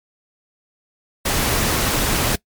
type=noise; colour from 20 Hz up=pink; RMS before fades=-19 dBFS; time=1.25-2.36 s; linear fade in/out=10 ms; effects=noise-tail reverb RT60 0.1 s tail -22 dB re dry + MP3 96 kbps